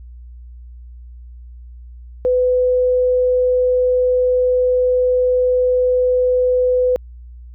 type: tone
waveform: sine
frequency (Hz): 502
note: B4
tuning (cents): +28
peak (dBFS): -12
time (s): 2.25-6.96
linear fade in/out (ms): 0
effects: added 60 Hz sine -34 dBFS peak until 7.54 s